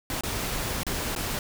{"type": "noise with dropouts", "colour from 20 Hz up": "pink", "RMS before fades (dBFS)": -30, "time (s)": [0.1, 1.39], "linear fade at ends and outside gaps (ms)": 1, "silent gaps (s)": [[0.209, 0.235], [0.833, 0.866], [1.151, 1.162]], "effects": []}